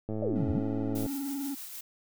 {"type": "click train", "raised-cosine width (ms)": 2, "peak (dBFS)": -22, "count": 106, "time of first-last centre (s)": [0.09, 1.062], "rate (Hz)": 108}
{"type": "exponential two-way sweep", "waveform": "sine", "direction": "down then up", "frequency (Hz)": [641, 77.78, 256.1], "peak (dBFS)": -28, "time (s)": [0.22, 0.59], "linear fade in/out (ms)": 5, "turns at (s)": 0.51}
{"type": "tone with vibrato", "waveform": "triangle", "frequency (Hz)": 277.2, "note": "C#4", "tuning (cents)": 0, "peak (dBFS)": -30, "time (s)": [0.35, 1.55], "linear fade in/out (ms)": 10, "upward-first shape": "triangle", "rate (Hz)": 20, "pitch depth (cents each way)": 88}
{"type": "noise with tremolo", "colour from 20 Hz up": "blue", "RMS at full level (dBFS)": -41, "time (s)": [0.95, 1.81], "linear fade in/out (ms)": 5, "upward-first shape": "sine", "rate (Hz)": 6.4, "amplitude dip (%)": 35}
{"effects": []}